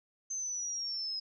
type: linear sweep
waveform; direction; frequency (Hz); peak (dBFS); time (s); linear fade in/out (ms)
sine; down; 6272 to 5070; -34; 0.3-1.2; 10
effects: none